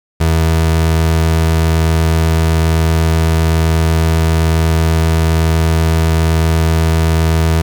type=tone; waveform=30% pulse; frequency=81.1 Hz; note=E2; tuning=28 cents flat; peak=-7 dBFS; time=0.2-7.62 s; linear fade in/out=10 ms; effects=7-bit